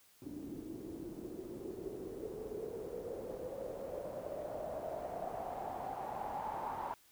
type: noise with low-pass filter sweep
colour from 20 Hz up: white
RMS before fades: -43 dBFS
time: 0.22-6.94 s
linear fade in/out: 0 ms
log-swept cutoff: 290 to 920 Hz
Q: 6.3
effects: white hiss -66 dBFS RMS until 7.11 s